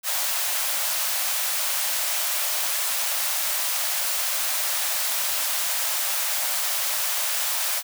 white high-pass noise, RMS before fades -25 dBFS, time 0.03-7.83 s, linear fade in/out 50 ms, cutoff 540 Hz, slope 96 dB/octave, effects none

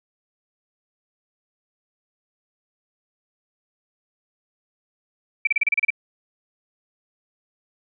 sine tone bursts, 2326 Hz, D7, 17 cents flat, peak -15 dBFS, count 9, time 5.45-5.904 s, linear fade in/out 5 ms, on 22 ms, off 32 ms, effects none

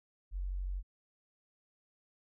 sine tone, 46.25 Hz, F#1, in tune, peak -34 dBFS, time 0.31-0.83 s, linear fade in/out 50 ms, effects none

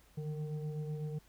sine tone with frequency modulation, 150 Hz, D3, 37 cents sharp, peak -36 dBFS, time 0.17-1.19 s, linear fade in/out 10 ms, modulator 308 Hz, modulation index 0.67, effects added 50 Hz sine -65 dBFS peak until 1.28 s + pink hiss -66 dBFS RMS until 1.28 s

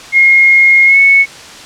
sine tone with pitch glide, 2147 to 2207 Hz, C7 to C#7, +44 to -8 cents, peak -3 dBFS, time 0.12-1.26 s, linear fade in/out 50 ms, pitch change +48 cents, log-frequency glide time 0.86-0.98 s, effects white hiss -31 dBFS RMS until 1.65 s + low-pass 6000 Hz 12 dB/octave

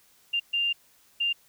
sine tone bursts at uneven times, 2794 Hz, F7, in tune, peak -23 dBFS, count 3, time 0.33-0.4 / 0.53-0.73 / 1.2-1.33 s, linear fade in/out 10 ms, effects white hiss -61 dBFS RMS until 1.48 s

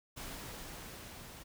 pink noise with level ramp, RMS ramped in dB -44 to -51 dBFS, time 0.16-1.44 s, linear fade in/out 20 ms, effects none

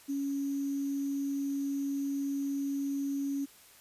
sine tone with sample-and-hold, 278.7 Hz, C#4, 9 cents sharp, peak -30 dBFS, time 0.08-3.46 s, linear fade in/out 20 ms, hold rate 6300 Hz, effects white hiss -57 dBFS RMS until 3.8 s + resampled to 32000 Hz

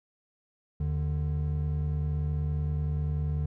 triangle tone pair together, 78.2 / 148.69 Hz, D#2 / D3, +9 / +22 cents, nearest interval major seventh, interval 1113 cents, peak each -27 / -28 dBFS, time 0.8-3.46 s, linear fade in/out 5 ms, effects none

